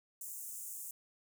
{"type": "high-pass noise", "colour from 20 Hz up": "pink", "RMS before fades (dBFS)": -45, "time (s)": [0.21, 0.91], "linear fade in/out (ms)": 2, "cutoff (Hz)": 6900, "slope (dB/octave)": 48, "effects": []}